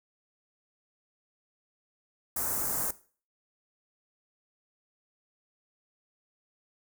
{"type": "band-stop noise", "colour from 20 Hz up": "white", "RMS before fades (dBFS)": -31, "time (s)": [2.36, 2.91], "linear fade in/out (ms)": 5, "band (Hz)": [1500, 6900], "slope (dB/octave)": 24, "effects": ["noise-tail reverb RT60 0.4 s tail -17 dB re dry"]}